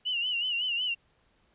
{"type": "tone with vibrato", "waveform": "sine", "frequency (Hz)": 2892, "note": "F#7", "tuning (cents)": -40, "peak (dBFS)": -27, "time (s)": [0.05, 0.95], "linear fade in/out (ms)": 20, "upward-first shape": "sine", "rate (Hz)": 5.4, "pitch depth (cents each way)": 91, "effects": ["pink hiss -68 dBFS RMS until 1.54 s", "resampled to 8000 Hz"]}